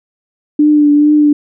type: tone with vibrato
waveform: sine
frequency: 296.1 Hz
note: D4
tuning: 14 cents sharp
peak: -5 dBFS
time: 0.59-1.33 s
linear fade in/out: 5 ms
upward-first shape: triangle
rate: 2.3 Hz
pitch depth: 31 cents each way
effects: none